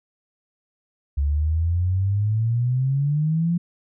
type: exponential sweep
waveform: sine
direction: up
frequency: 69.3 to 175 Hz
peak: -18 dBFS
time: 1.17-3.58 s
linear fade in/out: 10 ms
effects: none